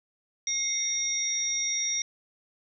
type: tone cluster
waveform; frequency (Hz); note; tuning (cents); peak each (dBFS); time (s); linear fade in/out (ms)
sine; 2142 / 3691 / 5680; C7 / A#7 / F8; +40 / -18 / +28; -34 / -35 / -27; 0.47-2.02; 2
effects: none